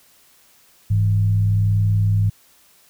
sine tone with frequency modulation, 102.6 Hz, G#2, 21 cents flat, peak -14 dBFS, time 0.9-2.3 s, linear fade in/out 10 ms, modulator 61.1 Hz, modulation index 0.42, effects white hiss -54 dBFS RMS until 2.89 s

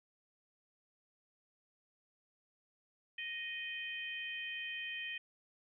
harmonic tone, 622.3 Hz, D#5, in tune, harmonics 3 / 4 / 5, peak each -44 / -43 / -45 dBFS, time 3.18-5.18 s, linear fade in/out 5 ms, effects none

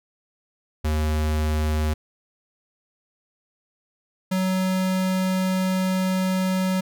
square tone pair in turn, 76.9 / 186.96 Hz, D#2 / F#3, -20 / +18 cents, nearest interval octave + minor third, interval 1538 cents, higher second, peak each -21 dBFS, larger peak neither, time 0.84-1.94 / 4.31-6.81 s, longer second, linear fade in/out 10 ms, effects none

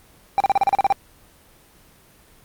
triangle tone bursts, 790 Hz, G5, 13 cents sharp, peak -11 dBFS, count 10, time 0.38-0.924 s, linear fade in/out 0 ms, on 22 ms, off 36 ms, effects pink hiss -52 dBFS RMS until 2.44 s + Opus 24 kbps

